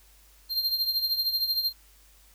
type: tone with tremolo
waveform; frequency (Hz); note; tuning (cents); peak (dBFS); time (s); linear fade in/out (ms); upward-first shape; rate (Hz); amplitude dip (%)
square; 4186; C8; 0; -22; 0.49-1.73; 50; triangle; 13; 75
effects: added 50 Hz sine -57 dBFS peak until 2.34 s + white hiss -59 dBFS RMS until 2.34 s